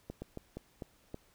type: slowing click train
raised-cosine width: 2 ms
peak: -27 dBFS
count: 6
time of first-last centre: 0.1-1.144 s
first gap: 120 ms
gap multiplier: 1.28
effects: pink hiss -67 dBFS RMS until 1.34 s